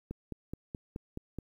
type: click train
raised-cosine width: 3 ms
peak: -25 dBFS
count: 7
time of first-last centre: 0.11-1.387 s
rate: 4.7 Hz
effects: 10-bit